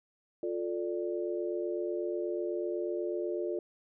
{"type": "chord", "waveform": "sine", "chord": "D minor", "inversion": "first", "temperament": "just", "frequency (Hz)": [352.4, 440.5, 587.3], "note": ["F4", "A4", "D5"], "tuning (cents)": [16, 2, 0], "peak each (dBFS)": [-33, -37, -38], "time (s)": [0.43, 3.59], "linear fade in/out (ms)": 2, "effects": []}